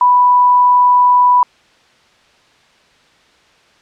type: tone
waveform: sine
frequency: 987.8 Hz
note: B5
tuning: in tune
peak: -6 dBFS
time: 0.01-1.43 s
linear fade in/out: 2 ms
effects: white hiss -50 dBFS RMS until 3.81 s + low-pass 4000 Hz 12 dB/octave